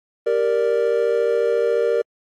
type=chord; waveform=triangle; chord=G minor; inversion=none; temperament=equal; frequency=392 / 466.2 / 587.3 Hz; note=G4 / Bb4 / D5; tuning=0 / 0 / 0 cents; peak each=-22 / -16 / -21 dBFS; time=0.26-2.02 s; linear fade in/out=10 ms; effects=AAC 48 kbps